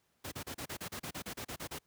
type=noise bursts; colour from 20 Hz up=pink; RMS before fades=-41 dBFS; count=14; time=0.24-1.788 s; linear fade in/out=10 ms; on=79 ms; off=34 ms; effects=pink hiss -75 dBFS RMS until 1.86 s + high-pass 80 Hz 12 dB/octave